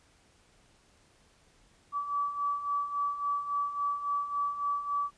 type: beating tone pair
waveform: sine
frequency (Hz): 1148 / 1151.6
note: D6 / D6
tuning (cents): -40 / -34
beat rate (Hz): 3.6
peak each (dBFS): -36 / -30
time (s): 1.92-5.11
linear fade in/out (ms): 50
effects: pink hiss -64 dBFS RMS until 5.17 s + resampled to 22050 Hz